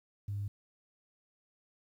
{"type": "tone", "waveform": "sine", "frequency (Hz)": 101.4, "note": "G#2", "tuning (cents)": -41, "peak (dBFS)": -33, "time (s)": [0.28, 0.48], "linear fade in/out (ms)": 5, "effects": ["tanh soft clip ceiling -29 dBFS", "11-bit"]}